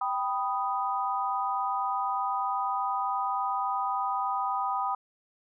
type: chord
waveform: sine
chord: G augmented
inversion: none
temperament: equal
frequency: 784 / 987.8 / 1244.5 Hz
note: G5 / B5 / D#6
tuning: 0 / 0 / 0 cents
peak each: -31 dBFS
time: 0.01-4.95 s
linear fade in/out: 5 ms
effects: none